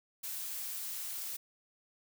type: noise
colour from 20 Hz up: blue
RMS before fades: -40 dBFS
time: 0.23-1.37 s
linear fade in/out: 10 ms
effects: none